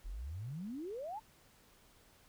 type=exponential sweep; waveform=sine; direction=up; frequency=37.76 to 917 Hz; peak=-40 dBFS; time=0.04-1.2 s; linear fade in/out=20 ms; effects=pink hiss -65 dBFS RMS until 2.28 s